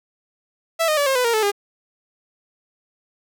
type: tone with pitch steps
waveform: sawtooth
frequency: 659.3 / 615.1 / 574 / 535.5 / 499.7 / 466.2 / 435 / 405.8 Hz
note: E5 / D#5 / D5 / C5 / B4 / A#4 / A4 / G#4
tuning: 0 / -20 / -40 / +40 / +20 / 0 / -20 / -40 cents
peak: -13 dBFS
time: 0.79-1.518 s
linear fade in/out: 20 ms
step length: 91 ms
effects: none